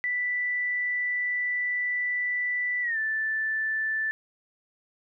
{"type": "tone with pitch glide", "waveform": "sine", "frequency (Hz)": [1975.5, 1760], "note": ["B6", "A6"], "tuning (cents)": [0, 0], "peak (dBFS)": -25, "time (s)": [0.04, 4.11], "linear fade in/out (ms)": 0, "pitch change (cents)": -200, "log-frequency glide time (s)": [2.82, 2.98], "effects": []}